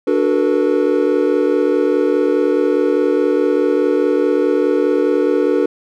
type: chord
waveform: triangle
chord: B minor seventh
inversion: first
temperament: equal with one note detuned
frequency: 293.7 / 370 / 440 / 484.8 Hz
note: D4 / F#4 / A4 / B4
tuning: 0 / 0 / 0 / -32 cents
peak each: -16 dBFS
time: 0.07-5.66 s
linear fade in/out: 5 ms
effects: none